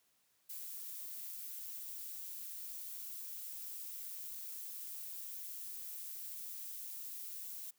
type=noise with amplitude modulation; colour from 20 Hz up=violet; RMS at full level=-44 dBFS; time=0.49-7.71 s; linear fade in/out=10 ms; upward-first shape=sine; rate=184 Hz; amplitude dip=45%; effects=white hiss -75 dBFS RMS until 7.78 s + high-pass 60 Hz 12 dB/octave